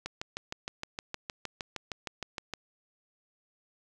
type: click train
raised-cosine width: 0.2 ms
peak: -18 dBFS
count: 17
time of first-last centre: 0.06-2.537 s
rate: 6.46 Hz
effects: none